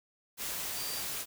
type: tone in noise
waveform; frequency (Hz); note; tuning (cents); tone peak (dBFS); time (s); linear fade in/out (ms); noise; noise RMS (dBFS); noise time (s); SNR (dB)
sine; 4699; D8; 0; -41; 0.74-1.04; 50; white; -37; 0.37-1.26; -7
effects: none